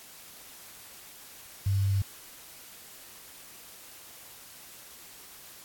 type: tone with quantisation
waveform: sine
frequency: 98 Hz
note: G2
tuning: in tune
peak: -23 dBFS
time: 1.66-2.02 s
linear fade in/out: 5 ms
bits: 8
effects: white hiss -49 dBFS RMS until 5.64 s + AAC 64 kbps